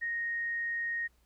sine tone, 1864.7 Hz, A#6, in tune, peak -31 dBFS, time 0.01-1.08 s, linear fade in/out 20 ms, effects added 60 Hz sine -66 dBFS peak until 1.25 s + pink hiss -72 dBFS RMS until 1.25 s

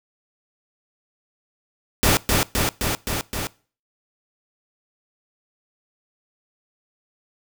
pink noise with echo, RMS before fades -17 dBFS, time 2.03-2.17 s, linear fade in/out 0 ms, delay 260 ms, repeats 5, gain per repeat -2 dB, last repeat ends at 3.47 s, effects noise-tail reverb RT60 0.4 s tail -22 dB re dry

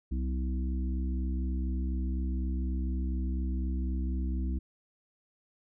harmonic tone with a mistuned harmonic, 64.1 Hz, C2, 35 cents flat, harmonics 1 / 3 / 4 / 5, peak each -29 / -39 / -41 / -43 dBFS, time 0.11-4.59 s, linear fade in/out 10 ms, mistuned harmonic 5, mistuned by +18 cents, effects none

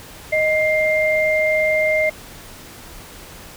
sine tone pair together, 622.3 / 2100 Hz, D#5 / C7, 0 / +6 cents, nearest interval octave + major sixth, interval 2106 cents, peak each -17 / -18 dBFS, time 0.32-2.1 s, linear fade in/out 10 ms, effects pink hiss -39 dBFS RMS until 3.56 s

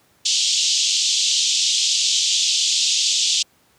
pink band-pass noise, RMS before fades -19 dBFS, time 0.25-3.43 s, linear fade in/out 10 ms, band 3000 to 7400 Hz, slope 48 dB/octave, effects pink hiss -58 dBFS RMS until 3.78 s + high-pass 100 Hz 12 dB/octave

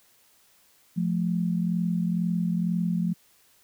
sine tone pair together, 174.61 / 216.7 Hz, F3 / A3, 0 / -26 cents, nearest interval major third, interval 374 cents, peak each -24 / -29 dBFS, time 0.96-3.14 s, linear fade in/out 20 ms, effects white hiss -61 dBFS RMS until 3.63 s

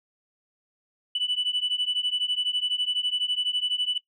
sine beating tone pair, 2967 / 2979 Hz, F#7 / F#7, +4 / +11 cents, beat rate 12 Hz, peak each -26 dBFS, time 1.15-3.98 s, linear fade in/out 5 ms, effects noise-tail reverb RT60 0.1 s tail -20 dB re dry + tanh soft clip ceiling -19 dBFS

